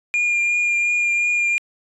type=tone with vibrato; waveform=triangle; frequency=2413 Hz; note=D7; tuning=46 cents sharp; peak=-15 dBFS; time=0.14-1.58 s; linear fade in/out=0 ms; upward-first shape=triangle; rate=2.8 Hz; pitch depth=16 cents each way; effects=resampled to 24000 Hz